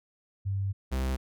sine / 45% pulse tone pair in turn, 98 / 65.41 Hz, G2 / C2, 0 / 0 cents, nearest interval perfect fifth, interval 700 cents, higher first, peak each -27 dBFS, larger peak neither, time 0.45-0.73 / 0.91-1.17 s, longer first, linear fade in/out 20 ms, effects none

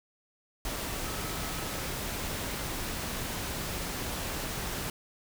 sine tone in noise, 1291 Hz, E6, 37 cents flat, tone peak -46 dBFS, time 1.05-1.8 s, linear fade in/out 2 ms, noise pink, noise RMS -35 dBFS, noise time 0.65-4.9 s, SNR -14 dB, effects none

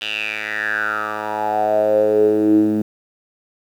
10% pulse tone with band-pass filter sweep, 106.7 Hz, G#2, 47 cents sharp, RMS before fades -18 dBFS, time 0.01-2.82 s, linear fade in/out 5 ms, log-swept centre 3100 to 250 Hz, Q 7.6, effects 8-bit

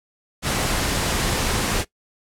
pink noise, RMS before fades -22 dBFS, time 0.42-1.85 s, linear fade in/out 50 ms, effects noise-tail reverb RT60 0.1 s tail -19 dB re dry + low-pass 11000 Hz 12 dB/octave

